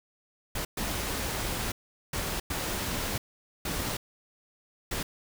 pink noise bursts at uneven times, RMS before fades -32 dBFS, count 6, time 0.55-0.65 / 0.77-1.72 / 2.13-2.4 / 2.5-3.18 / 3.65-3.97 / 4.91-5.03 s, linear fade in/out 5 ms, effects none

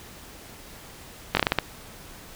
slowing click train, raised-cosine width 0.3 ms, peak -3 dBFS, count 7, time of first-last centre 1.35-1.587 s, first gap 20 ms, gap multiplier 1.27, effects pink hiss -45 dBFS RMS until 2.35 s

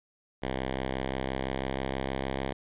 5% pulse tone with pitch glide, 65.41 to 66.82 Hz, C2 to C2, 0 to +37 cents, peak -19 dBFS, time 0.42-2.53 s, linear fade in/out 10 ms, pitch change +37 cents, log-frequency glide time 0.55-2.34 s, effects resampled to 8000 Hz

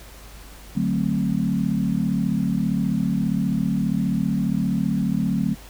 sine chord, D dominant seventh, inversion none, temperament equal, 146.83 / 185 / 220 / 261.6 Hz, D3 / F#3 / A3 / C4, 0 / 0 / 0 / 0 cents, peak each -27 / -23 / -24 / -27 dBFS, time 0.75-5.55 s, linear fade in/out 20 ms, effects added 50 Hz sine -42 dBFS peak until 5.69 s + pink hiss -45 dBFS RMS until 5.69 s

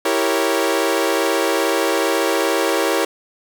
sawtooth chord, E diminished seventh, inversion none, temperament equal, 329.6 / 392 / 466.2 / 554.4 Hz, E4 / G4 / Bb4 / Db5, 0 / 0 / 0 / 0 cents, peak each -18 dBFS, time 0.05-3.05 s, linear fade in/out 5 ms, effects none

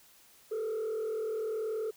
sine tone with frequency modulation, 440 Hz, A4, in tune, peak -29 dBFS, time 0.51-1.91 s, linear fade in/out 10 ms, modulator 40.6 Hz, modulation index 0.65, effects tanh soft clip ceiling -30 dBFS + white hiss -60 dBFS RMS until 1.96 s

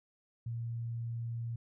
sine tone, 116.54 Hz, A#2, in tune, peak -35 dBFS, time 0.46-1.56 s, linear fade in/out 5 ms, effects none

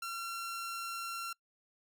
sawtooth tone, 1365 Hz, F6, 40 cents flat, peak -34 dBFS, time 0.02-1.33 s, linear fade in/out 5 ms, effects noise-tail reverb RT60 0.1 s tail -24 dB re dry

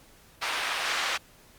pink band-pass noise, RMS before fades -29 dBFS, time 0.41-1.18 s, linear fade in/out 20 ms, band 1100 to 4400 Hz, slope 12 dB/octave, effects pink hiss -56 dBFS RMS until 1.58 s + Opus 48 kbps

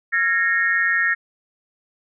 sine tone cluster, 1365 / 1668 / 1847 / 2164 Hz, F6 / G#6 / A#6 / C#7, -40 / +7 / -16 / -42 cents, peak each -27 / -23 / -18 / -27 dBFS, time 0.12-1.15 s, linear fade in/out 20 ms, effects none

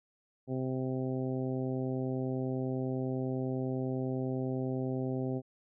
harmonic tone, 130 Hz, C3, 11 cents flat, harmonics 1 / 2 / 3 / 4 / 5 / 6, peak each -35 / -35 / -38 / -42 / -45 / -49 dBFS, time 0.47-5.42 s, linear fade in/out 50 ms, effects none

